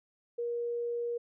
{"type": "tone", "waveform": "sine", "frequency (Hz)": 474.3, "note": "A#4", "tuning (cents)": 30, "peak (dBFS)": -31, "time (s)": [0.38, 1.18], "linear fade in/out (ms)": 10, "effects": []}